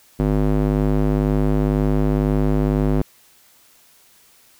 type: tone with band-pass filter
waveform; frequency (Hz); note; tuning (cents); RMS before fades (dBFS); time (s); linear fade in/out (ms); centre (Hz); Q
square; 51; G#1; -31; -18; 0.19-3.02; 5; 270; 0.87
effects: white hiss -53 dBFS RMS until 4.59 s